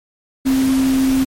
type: tone in noise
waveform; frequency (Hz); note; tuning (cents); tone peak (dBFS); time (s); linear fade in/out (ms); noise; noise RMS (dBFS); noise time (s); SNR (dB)
sine; 264.6; C4; +20; -12; 0.45-1.25; 20; pink; -27; 0.45-1.25; +12
effects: MP3 64 kbps